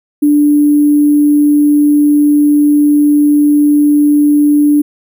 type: tone with sample-and-hold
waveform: sine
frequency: 293.7 Hz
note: D4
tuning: in tune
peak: -5 dBFS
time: 0.22-4.82 s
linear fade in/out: 10 ms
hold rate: 11025 Hz
effects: none